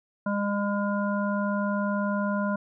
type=harmonic tone; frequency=203.1 Hz; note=G#3; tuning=38 cents flat; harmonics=1 / 3 / 5 / 7; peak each=-26 / -31 / -33 / -34 dBFS; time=0.26-2.56 s; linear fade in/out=5 ms; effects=none